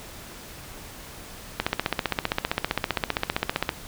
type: click train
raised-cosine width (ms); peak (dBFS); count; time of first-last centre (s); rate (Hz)
0.3; -6; 33; 1.6-3.692; 15.3
effects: pink hiss -42 dBFS RMS until 3.87 s